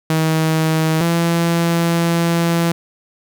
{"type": "tone pair in turn", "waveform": "sawtooth", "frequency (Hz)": [159.2, 168.67], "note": ["D#3", "E3"], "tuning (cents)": [40, 40], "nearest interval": "minor second", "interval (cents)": 100, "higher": "second", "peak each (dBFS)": -10, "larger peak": "neither", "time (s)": [[0.1, 1.01], [1.01, 2.72]], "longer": "second", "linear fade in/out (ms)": 2, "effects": ["8-bit"]}